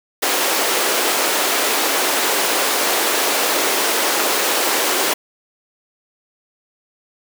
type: high-pass noise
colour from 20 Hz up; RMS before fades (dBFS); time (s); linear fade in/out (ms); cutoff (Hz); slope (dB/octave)
pink; -18; 0.22-5.14; 10; 340; 24
effects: none